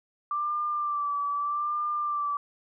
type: tone with vibrato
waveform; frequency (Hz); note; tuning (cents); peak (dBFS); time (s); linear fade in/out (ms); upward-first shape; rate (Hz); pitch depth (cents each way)
sine; 1174.7; D6; 0; -26; 0.31-2.37; 2; sine; 0.81; 38
effects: none